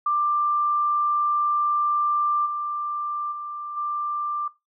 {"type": "tone with level steps", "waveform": "sine", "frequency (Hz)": 1184, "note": "D6", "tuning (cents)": 14, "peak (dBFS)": [-19, -25, -30, -24], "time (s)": [0.06, 4.48], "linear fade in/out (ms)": 5, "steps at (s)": [2.45, 3.31, 3.76], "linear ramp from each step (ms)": 20, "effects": ["noise-tail reverb RT60 0.2 s tail -17 dB re dry"]}